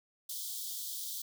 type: high-pass noise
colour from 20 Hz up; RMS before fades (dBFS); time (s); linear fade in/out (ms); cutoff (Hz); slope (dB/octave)
white; -40; 0.29-1.22; 5; 3200; 96
effects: none